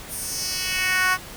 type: tone with high-pass filter sweep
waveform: 10% pulse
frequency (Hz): 370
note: F#4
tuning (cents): 0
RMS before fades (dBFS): -24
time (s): 0.08-1.18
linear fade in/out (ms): 50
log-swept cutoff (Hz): 11000 to 1100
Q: 1.8
effects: pink hiss -39 dBFS RMS until 1.36 s